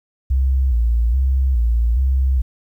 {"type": "tone with vibrato", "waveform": "sine", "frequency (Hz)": 61.74, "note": "B1", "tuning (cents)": 0, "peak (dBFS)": -13, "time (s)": [0.3, 2.42], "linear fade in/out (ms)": 10, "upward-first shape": "square", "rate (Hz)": 1.2, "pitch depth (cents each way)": 110, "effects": ["9-bit"]}